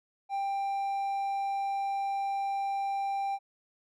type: tone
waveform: triangle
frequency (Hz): 790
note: G5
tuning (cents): +13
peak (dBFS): -27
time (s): 0.29-3.39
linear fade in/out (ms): 50
effects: none